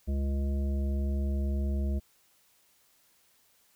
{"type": "harmonic tone", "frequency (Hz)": 69.3, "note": "C#2", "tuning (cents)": 0, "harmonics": [1, 3, 5, 7, 9], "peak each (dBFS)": [-27, -36, -43, -51, -46], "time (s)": [0.07, 2], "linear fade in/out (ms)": 20, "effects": ["white hiss -66 dBFS RMS until 3.75 s"]}